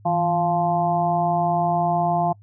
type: harmonic tone with a mistuned harmonic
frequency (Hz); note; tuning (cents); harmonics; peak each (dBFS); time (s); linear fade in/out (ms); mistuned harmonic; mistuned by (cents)
174.2; F3; -4; 1 / 2 / 4 / 5 / 6; -25 / -31 / -20 / -26 / -31; 0.05-2.33; 10; 1; -100
effects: noise-tail reverb RT60 0.1 s tail -26 dB re dry + added 103 Hz sine -46 dBFS peak until 2.42 s